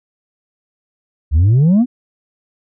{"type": "exponential sweep", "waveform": "sine", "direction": "up", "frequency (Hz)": [69.3, 261.6], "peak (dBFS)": -5, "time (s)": [1.31, 1.86], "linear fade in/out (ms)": 50, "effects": ["tanh soft clip ceiling -7 dBFS"]}